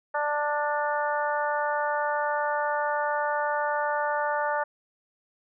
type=harmonic tone with a mistuned harmonic; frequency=295.4 Hz; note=D4; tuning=10 cents sharp; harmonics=2 / 3 / 4 / 5 / 6; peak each=-29 / -28 / -33 / -32 / -36 dBFS; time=0.14-4.64 s; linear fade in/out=10 ms; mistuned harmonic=5; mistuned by=-17 cents; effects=none